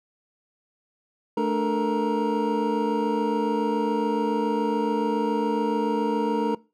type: tone cluster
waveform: triangle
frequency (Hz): 218.6 / 293.9 / 442.9 / 470 / 940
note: A3 / D4 / A4 / A#4 / A#5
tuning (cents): -11 / +1 / +11 / +14 / +14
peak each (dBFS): -26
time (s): 1.37-6.55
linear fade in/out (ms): 5
effects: noise-tail reverb RT60 0.3 s tail -22 dB re dry